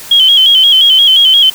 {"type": "tone with vibrato", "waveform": "sine", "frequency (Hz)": 3172, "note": "G7", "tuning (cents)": 20, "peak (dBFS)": -3, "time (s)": [0.11, 1.5], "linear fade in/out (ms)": 5, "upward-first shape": "square", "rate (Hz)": 5.7, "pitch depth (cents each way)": 58, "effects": ["white hiss -29 dBFS RMS until 1.54 s"]}